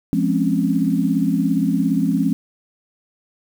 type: chord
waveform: sine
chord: Db major seventh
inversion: first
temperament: just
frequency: 173.24 / 207.9 / 259.9 / 277.2 Hz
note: F3 / Ab3 / C4 / Db4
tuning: -14 / +2 / -11 / 0 cents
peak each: -21 dBFS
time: 0.13-2.33 s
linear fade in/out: 0 ms
effects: 7-bit